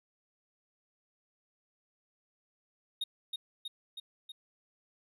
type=tone with echo; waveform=triangle; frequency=3719 Hz; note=A#7; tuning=5 cents flat; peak=-30 dBFS; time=3.01-3.04 s; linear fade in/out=5 ms; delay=320 ms; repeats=4; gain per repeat=-3 dB; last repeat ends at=4.32 s; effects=none